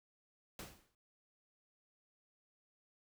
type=noise with exponential decay; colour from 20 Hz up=pink; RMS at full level=-45 dBFS; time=0.59-0.95 s; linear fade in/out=2 ms; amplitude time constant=77 ms; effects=none